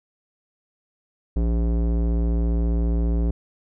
square tone with low-pass filter, 57.4 Hz, A#1, 26 cents flat, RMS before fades -21 dBFS, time 1.36-3.31 s, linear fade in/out 5 ms, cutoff 410 Hz, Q 1, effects none

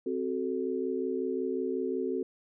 sine chord, F# diminished, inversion second, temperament equal with one note detuned, 261.6 / 374.5 / 440 Hz, C4 / F#4 / A4, 0 / +21 / 0 cents, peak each -34 / -32 / -34 dBFS, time 0.06-2.23 s, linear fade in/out 5 ms, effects none

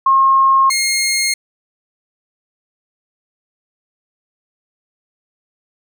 sine / 15% pulse tone pair in turn, 1075 / 2140 Hz, C6 / C7, +47 / +38 cents, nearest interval octave, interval 1191 cents, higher second, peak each -8 dBFS, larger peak neither, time 0.06-0.7 / 0.7-1.34 s, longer neither, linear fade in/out 5 ms, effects none

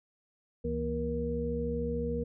sine tone cluster, 70.2 / 163.8 / 237.6 / 473 Hz, C#2 / E3 / A#3 / A#4, +22 / -11 / +33 / +25 cents, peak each -36 / -38 / -36 / -33 dBFS, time 0.64-2.24 s, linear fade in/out 10 ms, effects none

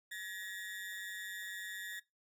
35% pulse ring-modulated tone, 1798 Hz, A6, 37 cents sharp, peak -37 dBFS, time 0.11-2 s, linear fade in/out 10 ms, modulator 96.8 Hz, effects noise-tail reverb RT60 0.2 s tail -20 dB re dry

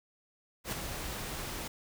pink noise with ADSR envelope, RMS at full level -33 dBFS, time 0.64-1.68 s, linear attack 84 ms, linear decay 5 ms, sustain -6 dB, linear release 6 ms, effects none

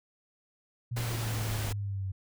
sine linear sweep, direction down, 119.8 to 94.5 Hz, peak -31 dBFS, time 0.91-2.12 s, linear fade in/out 10 ms
pink noise, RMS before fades -37 dBFS, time 0.96-1.73 s, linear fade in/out 10 ms
effects none

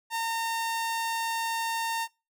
sawtooth tone, 913 Hz, A#5, 36 cents flat, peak -24 dBFS, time 0.1-2.08 s, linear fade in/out 50 ms, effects noise-tail reverb RT60 0.3 s tail -25 dB re dry

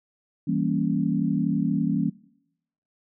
sine chord, E diminished seventh, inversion none, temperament equal with one note detuned, 163.96 / 196 / 233.1 / 277.2 Hz, E3 / G3 / Bb3 / Db4, -9 / 0 / 0 / 0 cents, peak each -27 dBFS, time 0.47-2.1 s, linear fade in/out 10 ms, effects noise-tail reverb RT60 0.8 s tail -22 dB re dry

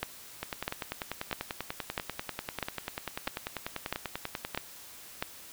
two click trains, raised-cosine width 0.3 ms, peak -17 / -14 dBFS, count 43 / 9, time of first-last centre 0.43-4.548 / 0.03-5.225 s, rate 10.2 / 1.54 Hz, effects white hiss -49 dBFS RMS until 5.52 s

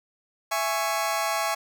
sawtooth chord, C# minor, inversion first, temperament just, 665.2 / 831.5 / 1108.7 Hz, E5 / G#5 / C#6, +16 / +2 / 0 cents, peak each -25 dBFS, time 0.51-1.55 s, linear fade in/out 10 ms, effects none

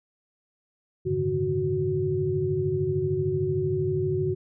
sine tone cluster, 94 / 107.5 / 141 / 154 / 370.7 Hz, F#2 / A2 / C#3 / D#3 / F#4, +28 / -40 / +30 / -17 / +3 cents, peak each -34 / -33 / -30 / -33 / -25 dBFS, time 1.05-4.35 s, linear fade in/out 20 ms, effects none

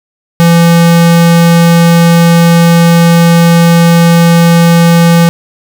square tone, 169 Hz, E3, 43 cents sharp, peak -3 dBFS, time 0.4-5.29 s, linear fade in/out 0 ms, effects none

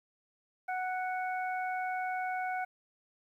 harmonic tone, 740 Hz, F#5, in tune, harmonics 1 / 2 / 3, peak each -33 / -39 / -43 dBFS, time 0.68-2.65 s, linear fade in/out 10 ms, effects 11-bit

